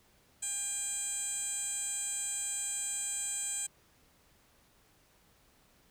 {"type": "tone with band-pass filter", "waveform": "15% pulse", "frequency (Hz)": 803, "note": "G5", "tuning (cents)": 41, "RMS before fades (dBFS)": -36, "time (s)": [0.42, 3.67], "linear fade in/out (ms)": 10, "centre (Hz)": 7900, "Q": 5.8, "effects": ["pink hiss -66 dBFS RMS until 5.9 s"]}